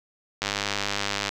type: click train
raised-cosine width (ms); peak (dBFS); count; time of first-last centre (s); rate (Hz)
0.2; -8; 89; 0.42-1.291; 101
effects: none